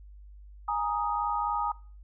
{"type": "chord", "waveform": "sine", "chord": "Ab suspended second", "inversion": "none", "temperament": "just", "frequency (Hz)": [830.6, 934.4, 1245.9], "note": ["Ab5", "Bb5", "Eb6"], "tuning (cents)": [0, 4, 2], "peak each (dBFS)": -31, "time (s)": [0.68, 1.72], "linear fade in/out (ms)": 5, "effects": ["noise-tail reverb RT60 0.4 s tail -22 dB re dry", "added 50 Hz sine -46 dBFS peak until 2.03 s"]}